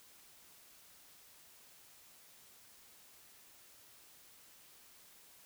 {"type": "silence", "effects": ["white hiss -61 dBFS RMS until 5.45 s"]}